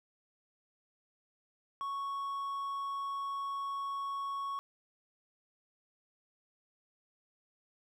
triangle tone, 1108.7 Hz, C#6, in tune, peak -33 dBFS, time 1.81-4.59 s, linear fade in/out 0 ms, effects none

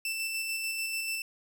sawtooth tone with tremolo, 2664 Hz, E7, 18 cents sharp, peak -27 dBFS, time 0.05-1.22 s, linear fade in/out 2 ms, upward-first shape square, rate 6.8 Hz, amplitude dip 25%, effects none

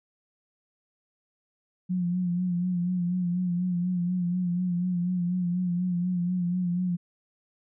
sine tone with vibrato, 178.3 Hz, F3, 36 cents sharp, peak -24 dBFS, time 1.89-6.97 s, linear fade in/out 20 ms, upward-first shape sine, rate 4.1 Hz, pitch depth 47 cents each way, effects none

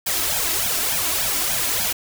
white noise with flanger, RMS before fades -22 dBFS, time 0.06-1.93 s, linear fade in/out 10 ms, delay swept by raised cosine 1.2 to 3.1 ms, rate 3.4 Hz, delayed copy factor +0.85, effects none

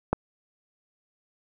click, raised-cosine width 1 ms, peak -8 dBFS, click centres 0.13 s, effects none

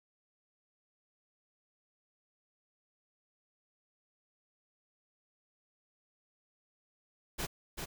pink noise with echo, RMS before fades -36 dBFS, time 7.38-7.47 s, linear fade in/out 20 ms, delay 390 ms, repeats 1, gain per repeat -4 dB, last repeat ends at 7.86 s, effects none

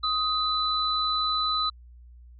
sine tone pair together, 1254 / 3990 Hz, D#6 / B7, +13 / +17 cents, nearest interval octave + minor sixth, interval 2004 cents, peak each -26 dBFS, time 0.03-1.7 s, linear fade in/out 10 ms, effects added 60 Hz sine -46 dBFS peak until 2.39 s

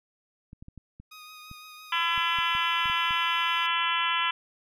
clicks, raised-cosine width 5 ms, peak -32 dBFS, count 12, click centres 0.531 / 0.625 / 0.684 / 0.777 / 1 / 1.514 / 2.178 / 2.387 / 2.551 / 2.857 / 2.899 / 3.108 s
15% pulse tone with vibrato, 1244.5 Hz, D#6, in tune, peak -38 dBFS, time 1.11-3.67 s, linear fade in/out 10 ms, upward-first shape triangle, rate 5.9 Hz, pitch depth 21 cents each way
harmonic tone, 336.9 Hz, E4, 38 cents sharp, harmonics 3 / 4 / 5 / 6 / 7 / 8 / 9 / 10, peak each -29 / -31 / -34 / -35 / -34 / -33 / -31 / -36 dBFS, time 1.92-4.31 s, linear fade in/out 5 ms
effects none

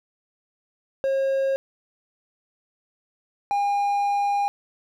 triangle tone pair in turn, 540 / 809.1 Hz, C#5 / G#5, -45 / -45 cents, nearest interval perfect fifth, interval 700 cents, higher second, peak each -18 dBFS, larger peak neither, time 1.04-1.56 / 3.51-4.48 s, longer second, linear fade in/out 0 ms, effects none

